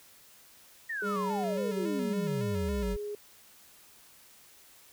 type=exponential sweep; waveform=sine; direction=down; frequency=1902 to 45.54 Hz; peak=-32 dBFS; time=0.89-2.97 s; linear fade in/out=10 ms
type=tone; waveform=sine; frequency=414.9 Hz; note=G#4; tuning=2 cents flat; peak=-34 dBFS; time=1.02-3.15 s; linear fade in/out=2 ms
type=tone with vibrato; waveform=square; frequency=194.7 Hz; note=G3; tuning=12 cents flat; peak=-34 dBFS; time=1.02-2.97 s; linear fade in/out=50 ms; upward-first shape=square; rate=3.6 Hz; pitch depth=45 cents each way
effects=white hiss -57 dBFS RMS until 4.92 s